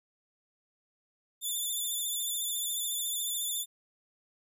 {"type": "tone with vibrato", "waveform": "5% pulse", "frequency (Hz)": 3521, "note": "A7", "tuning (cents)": 0, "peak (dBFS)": -24, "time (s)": [1.41, 3.66], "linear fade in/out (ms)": 50, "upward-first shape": "sine", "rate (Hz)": 14, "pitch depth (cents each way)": 45, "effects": []}